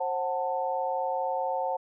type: chord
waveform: sine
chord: F# diminished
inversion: second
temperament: just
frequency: 532.8 / 740 / 888 Hz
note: C5 / F#5 / A5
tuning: +31 / 0 / +16 cents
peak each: -31 dBFS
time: 0-1.77 s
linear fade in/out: 10 ms
effects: none